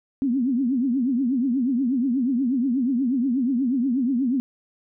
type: tone with vibrato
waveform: sine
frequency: 254.9 Hz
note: C4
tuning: 45 cents flat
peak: -19 dBFS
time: 0.22-4.4 s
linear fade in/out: 0 ms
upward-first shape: triangle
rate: 8.3 Hz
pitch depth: 210 cents each way
effects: none